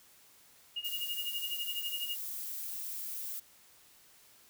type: tone with tremolo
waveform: sine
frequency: 2856 Hz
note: F7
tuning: 38 cents sharp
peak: -32 dBFS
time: 0.76-2.16 s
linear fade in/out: 5 ms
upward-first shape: triangle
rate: 12 Hz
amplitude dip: 95%
type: noise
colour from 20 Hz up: violet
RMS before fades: -40 dBFS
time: 0.84-3.4 s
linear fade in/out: 10 ms
effects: white hiss -61 dBFS RMS until 4.49 s